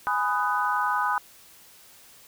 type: chord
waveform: sine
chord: G# minor seventh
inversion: none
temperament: just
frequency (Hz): 830.6 / 996.7 / 1245.9 / 1495.1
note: G#5 / B5 / D#6 / F#6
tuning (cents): 0 / +16 / +2 / +18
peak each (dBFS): -29 / -27 / -27 / -29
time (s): 0.07-1.18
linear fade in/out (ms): 0
effects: white hiss -52 dBFS RMS until 2.27 s